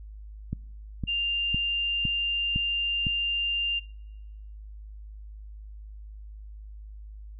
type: click train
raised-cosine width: 5 ms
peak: -17 dBFS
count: 6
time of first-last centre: 0.53-3.068 s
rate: 1.97 Hz
type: tone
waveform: sine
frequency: 2794 Hz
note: F7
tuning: in tune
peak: -25 dBFS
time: 1.07-3.8 s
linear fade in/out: 20 ms
effects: noise-tail reverb RT60 1.0 s tail -25 dB re dry + added 52 Hz sine -40 dBFS peak until 7.39 s